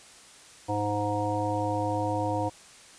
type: harmonic tone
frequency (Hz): 103.9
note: G#2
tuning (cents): +1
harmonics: 1 / 3 / 5 / 7 / 9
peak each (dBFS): -32 / -32 / -32 / -32 / -32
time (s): 0.68-2.5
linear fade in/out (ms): 20
effects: white hiss -51 dBFS RMS until 2.98 s + resampled to 22050 Hz